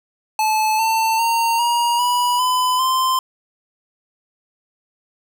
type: tone with pitch steps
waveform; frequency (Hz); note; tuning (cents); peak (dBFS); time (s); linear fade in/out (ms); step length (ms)
square; 867 / 893.4 / 920.7 / 948.8 / 977.7 / 1007.5 / 1038.2; A5 / A5 / A#5 / A#5 / B5 / B5 / C6; -26 / +26 / -22 / +30 / -18 / +34 / -14; -16; 0.39-3.19; 2; 400
effects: none